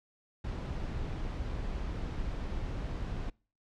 brown noise, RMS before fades -36 dBFS, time 0.44-3.3 s, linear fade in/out 5 ms, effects noise-tail reverb RT60 0.4 s tail -26 dB re dry + low-pass 5000 Hz 12 dB/octave

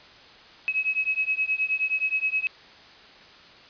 sine beating tone pair, 2556 / 2565.5 Hz, D#7 / E7, +46 / -48 cents, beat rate 9.5 Hz, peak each -26 dBFS, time 0.68-2.47 s, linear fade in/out 0 ms, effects white hiss -49 dBFS RMS until 3.69 s + resampled to 11025 Hz

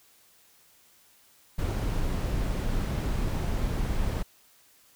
brown noise, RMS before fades -28 dBFS, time 1.58-4.23 s, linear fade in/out 10 ms, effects white hiss -60 dBFS RMS until 4.95 s

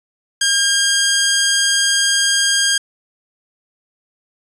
10% pulse tone, 1612 Hz, G6, 48 cents sharp, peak -4 dBFS, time 0.41-2.78 s, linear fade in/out 5 ms, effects resampled to 22050 Hz

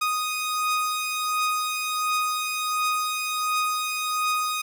sawtooth beating tone pair, 1244.5 / 1245.9 Hz, D#6 / D#6, 0 / +2 cents, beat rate 1.4 Hz, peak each -21 / -27 dBFS, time 0.01-4.62 s, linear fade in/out 10 ms, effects none

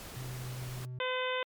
pink noise, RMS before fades -46 dBFS, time 0-0.85 s, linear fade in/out 0 ms
triangle tone with pitch glide, 126.9 to 125.95 Hz, B2 to B2, +47 to +34 cents, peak -36 dBFS, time 0.16-0.99 s, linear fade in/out 5 ms, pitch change -13 cents, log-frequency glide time 0.27-0.56 s
harmonic tone, 509 Hz, C5, 48 cents flat, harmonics 1 / 2 / 3 / 4 / 5 / 6 / 7, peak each -34 / -37 / -39 / -40 / -41 / -42 / -42 dBFS, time 1-1.43 s, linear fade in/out 2 ms
effects MP3 96 kbps

